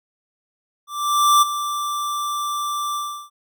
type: tone with ADSR envelope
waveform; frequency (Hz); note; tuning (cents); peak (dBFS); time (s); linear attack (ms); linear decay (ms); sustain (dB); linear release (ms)
square; 1174.7; D6; 0; -11; 0.87-3.3; 550; 17; -12; 350
effects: none